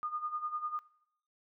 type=tone with tremolo; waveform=sine; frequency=1222 Hz; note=D#6; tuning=32 cents flat; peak=-32 dBFS; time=0.03-0.79 s; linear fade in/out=0 ms; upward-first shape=sine; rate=10 Hz; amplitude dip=75%; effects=noise-tail reverb RT60 0.7 s tail -18 dB re dry